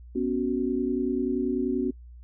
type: chord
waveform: sine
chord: B suspended second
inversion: none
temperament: equal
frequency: 246.9 / 277.2 / 370 Hz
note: B3 / C#4 / F#4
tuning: 0 / 0 / 0 cents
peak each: -28 dBFS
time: 0.15-1.91 s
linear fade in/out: 10 ms
effects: noise-tail reverb RT60 0.1 s tail -23 dB re dry + added 60 Hz sine -43 dBFS peak until 2.23 s